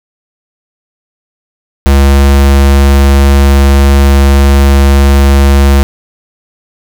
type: tone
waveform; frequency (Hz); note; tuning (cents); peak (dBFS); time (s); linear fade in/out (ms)
square; 69.3; C#2; 0; -3; 1.86-5.83; 0
effects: none